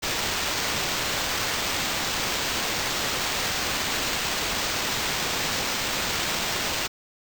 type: noise with sample-and-hold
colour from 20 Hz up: violet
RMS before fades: -27 dBFS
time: 0.02-6.88 s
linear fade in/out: 20 ms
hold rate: 11025 Hz
effects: none